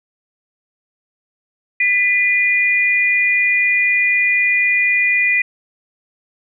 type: tone pair together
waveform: sine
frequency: 1994 / 2430 Hz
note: B6 / D#7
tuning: +16 / -42 cents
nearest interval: minor third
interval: 342 cents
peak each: -15 dBFS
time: 1.8-5.42 s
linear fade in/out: 5 ms
effects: none